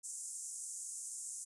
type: band-pass noise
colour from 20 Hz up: pink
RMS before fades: -45 dBFS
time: 0.03-1.45 s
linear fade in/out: 20 ms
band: 6700 to 9900 Hz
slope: 48 dB/octave
effects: resampled to 24000 Hz

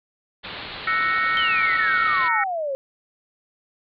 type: low-pass noise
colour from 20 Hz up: white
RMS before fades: -35 dBFS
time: 0.43-2.29 s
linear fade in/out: 20 ms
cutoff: 4300 Hz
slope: 96 dB/octave
type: chord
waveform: sine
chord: F# dominant seventh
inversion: third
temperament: equal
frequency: 1318.5 / 1480 / 1864.7 / 2217 Hz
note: E6 / F#6 / A#6 / C#7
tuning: 0 / 0 / 0 / 0 cents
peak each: -23 / -28 / -23 / -26 dBFS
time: 0.87-2.44 s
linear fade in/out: 5 ms
type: exponential sweep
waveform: sine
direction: down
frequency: 3168 to 525 Hz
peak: -23 dBFS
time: 1.37-2.75 s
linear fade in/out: 0 ms
effects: none

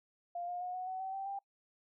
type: tone with pitch steps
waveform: sine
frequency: 698.5 / 711.1 / 724 / 737 / 750.4 / 763.9 / 777.7 / 791.8 Hz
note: F5 / F5 / F#5 / F#5 / F#5 / G5 / G5 / G5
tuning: 0 / +31 / -38 / -7 / +24 / -45 / -14 / +17 cents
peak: -37 dBFS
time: 0.35-1.39 s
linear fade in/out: 5 ms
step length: 130 ms
effects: noise-tail reverb RT60 0.1 s tail -24 dB re dry

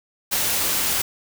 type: noise with ADSR envelope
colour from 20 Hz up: white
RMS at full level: -20 dBFS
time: 0.31-1.02 s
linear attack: 24 ms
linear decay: 17 ms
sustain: -2 dB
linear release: 6 ms
effects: none

